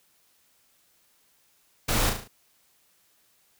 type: noise with echo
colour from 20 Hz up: pink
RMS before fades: -25 dBFS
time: 1.88-2.1 s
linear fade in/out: 10 ms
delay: 36 ms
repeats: 5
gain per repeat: -5 dB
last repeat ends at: 2.28 s
effects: white hiss -65 dBFS RMS until 3.59 s